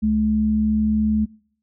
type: tone pair together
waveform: sine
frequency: 71.68 / 214.8 Hz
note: D2 / A3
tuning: -41 / -41 cents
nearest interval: octave + perfect fifth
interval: 1900 cents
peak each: -26 / -16 dBFS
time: 0.02-1.26 s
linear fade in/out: 20 ms
effects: noise-tail reverb RT60 0.6 s tail -26 dB re dry